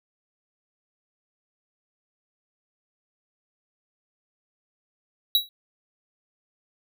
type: tone with exponential decay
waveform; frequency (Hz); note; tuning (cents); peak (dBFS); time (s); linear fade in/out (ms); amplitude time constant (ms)
square; 3884; B7; -30; -14; 5.35-5.49; 1; 30
effects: none